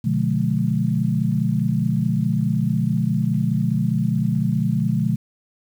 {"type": "chord", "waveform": "sine", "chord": "B diminished seventh", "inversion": "none", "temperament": "just", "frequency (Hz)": [123.47, 148.16, 177.8, 213.4], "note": ["B2", "D3", "F3", "Ab3"], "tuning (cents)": [0, 16, 31, 47], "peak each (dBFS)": -23, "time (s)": [0.04, 5.16], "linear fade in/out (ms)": 10, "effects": ["8-bit"]}